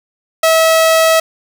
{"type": "tone", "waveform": "sawtooth", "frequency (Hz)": 647, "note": "E5", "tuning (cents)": -32, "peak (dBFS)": -4, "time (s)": [0.43, 1.2], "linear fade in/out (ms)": 5, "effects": []}